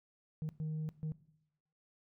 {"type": "tone bursts at uneven times", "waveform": "sine", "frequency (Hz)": 155.56, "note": "D#3", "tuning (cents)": 0, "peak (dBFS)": -33, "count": 3, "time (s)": [[0.42, 0.49], [0.6, 0.89], [1.03, 1.12]], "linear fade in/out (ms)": 0, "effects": ["noise-tail reverb RT60 0.8 s tail -19 dB re dry", "tanh soft clip ceiling -34 dBFS"]}